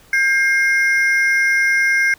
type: ring-modulated tone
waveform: triangle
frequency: 1864.7 Hz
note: A#6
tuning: in tune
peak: -8 dBFS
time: 0.13-2.14 s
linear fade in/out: 2 ms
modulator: 265 Hz
effects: pink hiss -49 dBFS RMS until 2.18 s